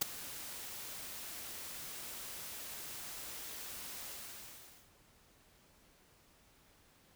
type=noise with ADSR envelope; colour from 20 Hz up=white; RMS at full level=-28 dBFS; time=0.01-4.91 s; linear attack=11 ms; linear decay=8 ms; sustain=-18 dB; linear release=860 ms; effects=pink hiss -66 dBFS RMS until 7.15 s